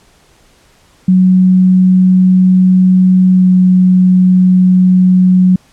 sine tone with pitch glide, 185 to 183.83 Hz, F#3 to F#3, 0 to -11 cents, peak -4 dBFS, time 1.08-5.56 s, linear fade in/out 5 ms, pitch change -11 cents, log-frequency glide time 3.32-3.49 s, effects pink hiss -48 dBFS RMS until 5.72 s + low-pass 10000 Hz 12 dB/octave

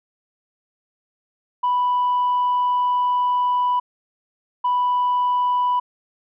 sine tone bursts at uneven times, 988 Hz, B5, in tune, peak -15 dBFS, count 2, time 1.63-3.8 / 4.64-5.8 s, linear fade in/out 10 ms, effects tanh soft clip ceiling -14 dBFS

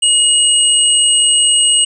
sine tone pair together, 2893 / 8249 Hz, F#7 / C9, -40 / -26 cents, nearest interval octave + tritone, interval 1814 cents, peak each -11 dBFS, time 0.02-1.85 s, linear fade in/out 10 ms, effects none

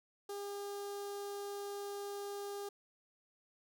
sawtooth tone with notch filter, 403.8 Hz, G#4, 49 cents flat, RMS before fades -43 dBFS, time 0.29-2.69 s, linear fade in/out 5 ms, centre 2200 Hz, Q 0.88, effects none

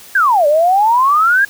sine exponential two-way sweep, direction down then up, 1661.2 to 571 to 1661.2 Hz, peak -8 dBFS, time 0.15-1.45 s, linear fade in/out 5 ms, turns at 0.47 s, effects white hiss -38 dBFS RMS until 1.49 s

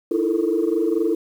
sine tone cluster, 313.1 / 337.5 / 437 / 457.9 Hz, D#4 / E4 / A4 / A#4, +11 / +41 / -12 / -31 cents, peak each -24 / -20 / -23 / -25 dBFS, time 0.11-1.15 s, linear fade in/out 5 ms, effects tanh soft clip ceiling -10 dBFS + 8-bit

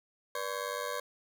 20% pulse ring-modulated tone, 537 Hz, C5, 45 cents sharp, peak -26 dBFS, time 0.35-1 s, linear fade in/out 2 ms, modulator 49.3 Hz, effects none

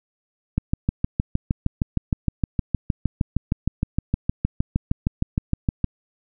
click train, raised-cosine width 5 ms, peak -7 dBFS, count 35, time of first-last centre 0.58-5.843 s, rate 6.46 Hz, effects none

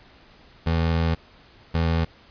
25% pulse tone bursts at uneven times, 82.41 Hz, E2, in tune, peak -16 dBFS, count 2, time 0.66-1.15 / 1.74-2.05 s, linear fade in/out 10 ms, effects pink hiss -52 dBFS RMS until 2.3 s + resampled to 11025 Hz

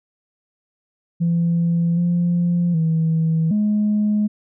sine tone with pitch steps, 169.4 / 173.8 / 161.7 / 210.1 Hz, E3 / F3 / E3 / G#3, +48 / -8 / -33 / +20 cents, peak -14 dBFS, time 1.2-4.28 s, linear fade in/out 20 ms, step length 770 ms, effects tanh soft clip ceiling -12 dBFS

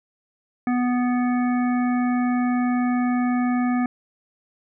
harmonic tone, 246.9 Hz, B3, in tune, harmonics 1 / 3 / 5 / 7 / 9, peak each -19 / -29 / -33 / -36 / -38 dBFS, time 0.67-3.86 s, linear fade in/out 2 ms, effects none

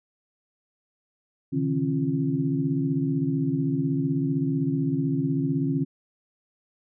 sine tone cluster, 129.2 / 148.5 / 164.3 / 270.2 / 343.2 Hz, C3 / D3 / E3 / C#4 / F4, -21 / +20 / -5 / -44 / -30 cents, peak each -34 / -27 / -31 / -25 / -34 dBFS, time 1.52-5.85 s, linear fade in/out 20 ms, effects none

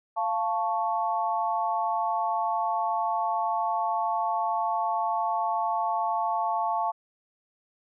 sine chord, F augmented, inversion none, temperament equal with one note detuned, 693.2 / 880 / 1108.7 Hz, F5 / A5 / C#6, -13 / 0 / 0 cents, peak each -29 / -27 / -31 dBFS, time 0.16-6.92 s, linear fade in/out 20 ms, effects none

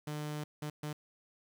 sawtooth tone bursts at uneven times, 150 Hz, D3, 37 cents sharp, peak -33 dBFS, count 3, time 0.07-0.44 / 0.62-0.7 / 0.83-0.93 s, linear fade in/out 5 ms, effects 10-bit

